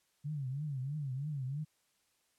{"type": "tone with vibrato", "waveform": "sine", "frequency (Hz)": 140, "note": "C#3", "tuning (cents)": 18, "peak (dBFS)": -35, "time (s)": [0.24, 1.65], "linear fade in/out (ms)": 20, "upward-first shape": "triangle", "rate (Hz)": 3.1, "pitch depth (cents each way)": 190, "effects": ["white hiss -75 dBFS RMS until 2.38 s", "low-pass 11000 Hz 12 dB/octave"]}